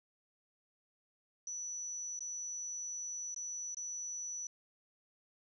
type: tone with dropouts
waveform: sine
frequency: 5930 Hz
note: F#8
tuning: 3 cents sharp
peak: -39 dBFS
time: 1.47-4.47 s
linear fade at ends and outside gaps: 2 ms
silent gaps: 2.192-2.206 / 3.345-3.362 / 3.746-3.769 s
effects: none